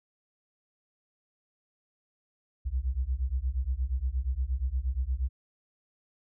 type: beating tone pair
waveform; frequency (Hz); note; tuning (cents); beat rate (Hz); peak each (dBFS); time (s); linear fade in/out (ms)
sine; 60.1 / 68.6; B1 / C#2; -46 / -17; 8.5; -30; 2.65-5.29; 20
effects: none